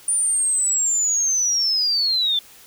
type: linear sweep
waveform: sine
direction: down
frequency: 9397 to 3497 Hz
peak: -17 dBFS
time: 0.08-2.39 s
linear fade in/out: 2 ms
effects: white hiss -47 dBFS RMS until 2.66 s